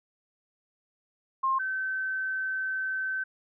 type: tone pair in turn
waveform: sine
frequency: 1063 / 1536.8 Hz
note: C6 / G6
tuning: +27 / -35 cents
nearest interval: tritone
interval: 638 cents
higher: second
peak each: -23 / -28 dBFS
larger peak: first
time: 1.43-1.59 / 1.59-3.24 s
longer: second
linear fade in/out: 10 ms
effects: none